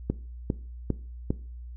click train, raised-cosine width 3 ms, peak -12 dBFS, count 4, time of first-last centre 0.1-1.305 s, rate 2.49 Hz, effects noise-tail reverb RT60 0.4 s tail -19 dB re dry + added 60 Hz sine -38 dBFS peak until 1.76 s

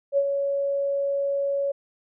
sine tone with ADSR envelope, 559 Hz, C#5, 14 cents sharp, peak -16 dBFS, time 0.12-1.72 s, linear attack 54 ms, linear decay 58 ms, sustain -6 dB, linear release 10 ms, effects none

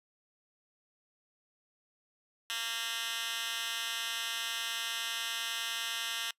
10% pulse tone with high-pass filter, 229.9 Hz, A#3, 24 cents flat, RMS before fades -36 dBFS, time 2.5-6.31 s, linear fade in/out 0 ms, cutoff 2400 Hz, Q 2.5, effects noise-tail reverb RT60 0.1 s tail -24 dB re dry + resampled to 32000 Hz

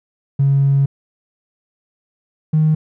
triangle tone pair in turn, 138.59 / 155.56 Hz, C#3 / D#3, 0 / 0 cents, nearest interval major second, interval 200 cents, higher second, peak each -7 dBFS, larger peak neither, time 0.39-0.86 / 2.53-2.75 s, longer first, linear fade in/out 10 ms, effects tanh soft clip ceiling -8 dBFS

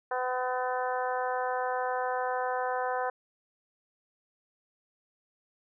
harmonic tone, 252.7 Hz, B3, 40 cents sharp, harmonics 2 / 3 / 4 / 5 / 6 / 7, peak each -33 / -32 / -35 / -40 / -38 / -43 dBFS, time 0.11-3.1 s, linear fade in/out 5 ms, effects none

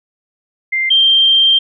sine tone pair in turn, 2093 / 3164 Hz, C7 / G7, 0 / +15 cents, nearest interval perfect fifth, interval 715 cents, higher second, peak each -13 / -7 dBFS, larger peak second, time 0.72-0.9 / 0.9-1.59 s, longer second, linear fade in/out 10 ms, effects none

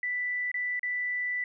sine tone with dropouts, 1979 Hz, B6, 3 cents sharp, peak -28 dBFS, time 0.03-1.44 s, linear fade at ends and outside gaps 2 ms, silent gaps 0.516-0.542 / 0.794-0.831 s, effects none

